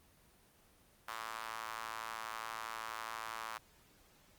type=tone with high-pass filter; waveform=sawtooth; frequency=112.3 Hz; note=A2; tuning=36 cents sharp; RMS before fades=-44 dBFS; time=1.08-3.58 s; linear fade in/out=5 ms; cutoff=1100 Hz; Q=2.7; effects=pink hiss -66 dBFS RMS until 4.38 s + Opus 24 kbps